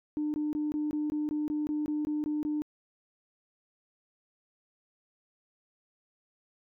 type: tone bursts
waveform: sine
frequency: 300.6 Hz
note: D4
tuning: 40 cents sharp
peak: -27 dBFS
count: 13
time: 0.17-2.62 s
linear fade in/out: 0 ms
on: 170 ms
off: 20 ms
effects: tanh soft clip ceiling -24 dBFS